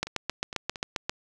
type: two click trains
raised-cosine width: 0.2 ms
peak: -10 / -20 dBFS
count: 9 / 4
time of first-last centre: 0.03-1.095 / 0.07-0.758 s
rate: 7.51 / 4.36 Hz
effects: none